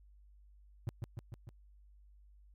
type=tone with echo; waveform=triangle; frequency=114.4 Hz; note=A#2; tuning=32 cents flat; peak=-31 dBFS; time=0.87-0.89 s; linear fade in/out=0 ms; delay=150 ms; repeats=4; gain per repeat=-3 dB; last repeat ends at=1.49 s; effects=added 50 Hz sine -58 dBFS peak until 2.54 s + AAC 48 kbps